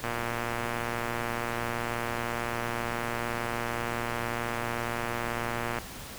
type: click train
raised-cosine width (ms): 0.5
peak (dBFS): -16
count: 679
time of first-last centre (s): 0.04-5.786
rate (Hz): 118
effects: pink hiss -42 dBFS RMS until 6.18 s